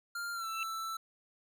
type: tone with pitch glide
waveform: square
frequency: 1396.9 to 1326.1 Hz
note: F6 to E6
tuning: 0 to +10 cents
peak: -37 dBFS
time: 0.15-0.97 s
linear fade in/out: 5 ms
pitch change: -90 cents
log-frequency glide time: 0.33-0.47 s
type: tone with exponential growth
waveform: sine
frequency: 2673 Hz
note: E7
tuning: 23 cents sharp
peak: -32 dBFS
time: 0.4-0.63 s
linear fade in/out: 1 ms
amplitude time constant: 48 ms
effects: none